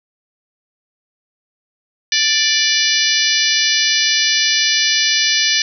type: harmonic tone with a mistuned harmonic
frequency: 587.3 Hz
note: D5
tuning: in tune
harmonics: 3 / 4 / 5 / 6 / 7 / 8 / 9 / 10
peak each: -21 / -21 / -21 / -21 / -21 / -21 / -21 / -21 dBFS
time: 2.12-5.62 s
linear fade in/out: 2 ms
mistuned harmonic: 9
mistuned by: -33 cents
effects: none